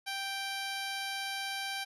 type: tone with low-pass filter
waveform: 10% pulse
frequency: 784 Hz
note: G5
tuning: in tune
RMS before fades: -37 dBFS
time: 0.06-1.85 s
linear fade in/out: 20 ms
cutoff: 10000 Hz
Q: 1
effects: none